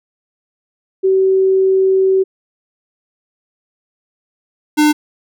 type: tone pair in turn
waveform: sine / square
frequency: 381.4 / 300.9 Hz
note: G4 / D4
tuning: -47 / +42 cents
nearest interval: major third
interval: 411 cents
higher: first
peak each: -9 dBFS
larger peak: neither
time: 1.03-2.24 / 4.77-4.93 s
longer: first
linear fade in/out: 20 ms
effects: none